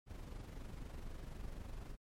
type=noise with amplitude modulation; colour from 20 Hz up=brown; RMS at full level=-45 dBFS; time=0.06-1.97 s; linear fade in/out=50 ms; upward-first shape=sine; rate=24 Hz; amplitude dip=50%; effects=MP3 64 kbps